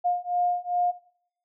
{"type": "beating tone pair", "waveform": "sine", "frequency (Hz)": [709, 711.5], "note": ["F5", "F5"], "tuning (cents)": [26, 32], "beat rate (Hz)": 2.5, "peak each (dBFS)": -26, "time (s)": [0.04, 0.92], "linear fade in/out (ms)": 20, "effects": ["noise-tail reverb RT60 0.6 s tail -17 dB re dry"]}